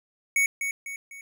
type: tone with echo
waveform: square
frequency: 2227 Hz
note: C#7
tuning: 7 cents sharp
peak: -20 dBFS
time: 0.36-0.46 s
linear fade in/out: 2 ms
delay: 250 ms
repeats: 3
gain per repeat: -7 dB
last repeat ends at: 1.21 s
effects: none